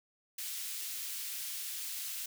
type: high-pass noise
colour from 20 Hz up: white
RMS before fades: -40 dBFS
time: 0.38-2.26 s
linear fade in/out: 5 ms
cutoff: 2400 Hz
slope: 12 dB/octave
effects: none